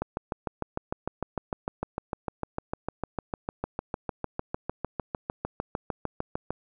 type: click train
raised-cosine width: 1 ms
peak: -15 dBFS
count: 44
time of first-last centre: 0.02-6.506 s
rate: 6.63 Hz
effects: none